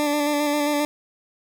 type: tone with vibrato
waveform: 20% pulse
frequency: 293.7 Hz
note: D4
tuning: in tune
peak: -15 dBFS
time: 0-0.85 s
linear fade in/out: 0 ms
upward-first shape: square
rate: 7.5 Hz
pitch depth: 20 cents each way
effects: none